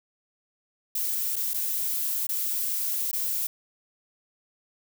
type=noise with dropouts; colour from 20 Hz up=violet; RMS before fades=-28 dBFS; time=0.95-3.47 s; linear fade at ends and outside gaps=5 ms; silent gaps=1.359-1.363 / 1.536-1.541 / 2.269-2.29 / 3.114-3.13 s; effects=none